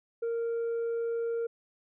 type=tone; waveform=sine; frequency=463.6 Hz; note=A#4; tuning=10 cents flat; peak=-26 dBFS; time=0.22-1.47 s; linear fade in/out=10 ms; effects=tanh soft clip ceiling -28 dBFS